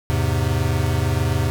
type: chord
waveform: square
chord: E augmented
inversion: none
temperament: equal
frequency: 82.41 / 103.83 / 130.81 Hz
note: E2 / G#2 / B#2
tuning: 0 / 0 / 0 cents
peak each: -23 dBFS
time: 0.1-1.5 s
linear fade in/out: 0 ms
effects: none